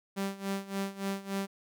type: tone with tremolo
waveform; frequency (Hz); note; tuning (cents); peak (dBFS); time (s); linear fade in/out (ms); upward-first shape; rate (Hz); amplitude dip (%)
sawtooth; 196.1; G3; +1; -26; 0.16-1.47; 20; sine; 3.5; 85
effects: none